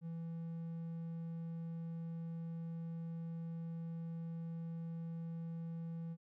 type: tone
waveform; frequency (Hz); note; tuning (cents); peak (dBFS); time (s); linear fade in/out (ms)
triangle; 165.8; E3; +10; -39; 0.01-6.17; 50
effects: none